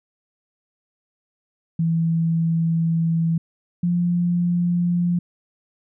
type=tone pair in turn; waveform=sine; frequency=164.81 / 174.61 Hz; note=E3 / F3; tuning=0 / 0 cents; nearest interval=minor second; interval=100 cents; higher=second; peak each=-17 dBFS; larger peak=neither; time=1.79-3.38 / 3.83-5.19 s; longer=first; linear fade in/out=5 ms; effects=none